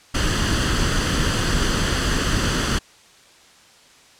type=noise with comb filter; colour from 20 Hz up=pink; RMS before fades=-20 dBFS; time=0.14-2.79 s; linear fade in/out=10 ms; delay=0.65 ms; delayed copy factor=+0.55; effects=white hiss -50 dBFS RMS until 4.19 s + low-pass 7000 Hz 12 dB/octave